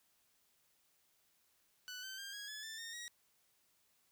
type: tone with pitch steps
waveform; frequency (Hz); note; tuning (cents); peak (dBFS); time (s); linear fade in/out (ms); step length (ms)
15% pulse; 1490 / 1542.5 / 1596.9 / 1653.3 / 1711.6 / 1771.9 / 1834.4 / 1899.1; F#6 / G6 / G6 / G#6 / A6 / A6 / A#6 / A#6; +12 / -28 / +32 / -8 / -48 / +12 / -28 / +32; -39; 1.88-3.08; 0; 150
effects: white hiss -75 dBFS RMS until 4.11 s